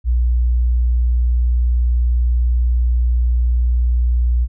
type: tone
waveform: sine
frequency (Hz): 60.2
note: B1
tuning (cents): -44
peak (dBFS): -12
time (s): 0.04-4.48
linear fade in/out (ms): 50
effects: none